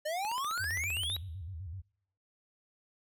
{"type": "exponential sweep", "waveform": "square", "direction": "up", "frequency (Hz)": [589, 3951], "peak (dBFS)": -33, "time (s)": [0.05, 1.17], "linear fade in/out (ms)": 10}
{"type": "click train", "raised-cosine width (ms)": 0.3, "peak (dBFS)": -29, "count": 15, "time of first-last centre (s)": [0.25, 1.165], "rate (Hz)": 15.3}
{"type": "tone with vibrato", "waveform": "sine", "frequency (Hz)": 87.31, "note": "F2", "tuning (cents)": 0, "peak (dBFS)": -39, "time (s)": [0.59, 1.82], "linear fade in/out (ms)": 20, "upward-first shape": "square", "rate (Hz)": 7.9, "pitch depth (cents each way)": 160}
{"effects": ["noise-tail reverb RT60 0.7 s tail -25 dB re dry"]}